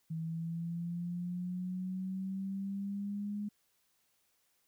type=linear sweep; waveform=sine; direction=up; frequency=160.8 to 207.7 Hz; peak=-35 dBFS; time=0.1-3.49 s; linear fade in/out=10 ms; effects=white hiss -75 dBFS RMS until 4.67 s